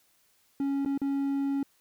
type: tone with dropouts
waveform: triangle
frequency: 277.2 Hz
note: C#4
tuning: in tune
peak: -24 dBFS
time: 0.6-1.63 s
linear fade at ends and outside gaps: 2 ms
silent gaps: 0.85-0.859 / 0.977-1.016 s
effects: white hiss -67 dBFS RMS until 1.8 s